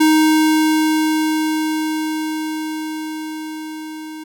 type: tone with level ramp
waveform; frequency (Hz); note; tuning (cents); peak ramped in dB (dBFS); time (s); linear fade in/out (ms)
square; 312; D#4; +5; -10 to -30; 0-4.24; 10
effects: none